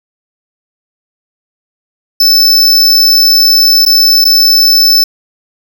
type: tone with dropouts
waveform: square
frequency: 5274 Hz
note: E8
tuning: in tune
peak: -4 dBFS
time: 2.2-5.04 s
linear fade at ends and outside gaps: 5 ms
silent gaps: 3.852-3.862 / 4.244-4.251 s
effects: none